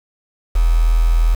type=tone with quantisation; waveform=sine; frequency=41.2 Hz; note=E1; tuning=in tune; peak=-10 dBFS; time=0.55-1.35 s; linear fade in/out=10 ms; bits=5; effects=none